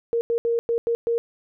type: tone bursts at uneven times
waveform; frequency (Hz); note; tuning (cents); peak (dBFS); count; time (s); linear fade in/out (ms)
sine; 466.2; A#4; 0; -19; 6; 0.13-0.21 / 0.3-0.38 / 0.45-0.59 / 0.69-0.78 / 0.87-0.95 / 1.07-1.18; 0
effects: none